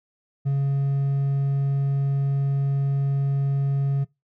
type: tone with hard clipping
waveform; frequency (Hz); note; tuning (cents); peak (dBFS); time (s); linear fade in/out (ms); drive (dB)
triangle; 138.59; C#3; 0; -20; 0.45-4.05; 20; 5
effects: noise-tail reverb RT60 0.2 s tail -22 dB re dry